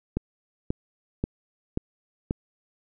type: click train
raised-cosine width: 3 ms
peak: -12 dBFS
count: 5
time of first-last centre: 0.17-2.309 s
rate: 1.87 Hz
effects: none